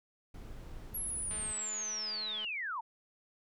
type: noise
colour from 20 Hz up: brown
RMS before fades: -46 dBFS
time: 0.34-1.52 s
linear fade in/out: 5 ms
type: linear sweep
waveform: sine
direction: down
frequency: 11450 to 845 Hz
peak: -35 dBFS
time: 0.94-2.81 s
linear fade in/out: 10 ms
type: click train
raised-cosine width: 0.3 ms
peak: -33 dBFS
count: 244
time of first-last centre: 1.31-2.446 s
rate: 214 Hz
effects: none